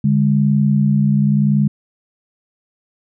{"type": "tone pair together", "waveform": "sine", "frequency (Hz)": [144.2, 205], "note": ["D3", "G#3"], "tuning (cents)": [-31, -22], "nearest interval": "tritone", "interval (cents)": 609, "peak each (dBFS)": -14, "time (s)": [0.04, 1.68], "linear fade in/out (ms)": 5, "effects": []}